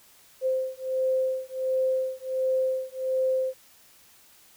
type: beating tone pair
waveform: sine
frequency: 520 / 521.4 Hz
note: C5 / C5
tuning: -11 / -6 cents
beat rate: 1.4 Hz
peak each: -27 dBFS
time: 0.41-3.54 s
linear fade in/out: 50 ms
effects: white hiss -56 dBFS RMS until 4.56 s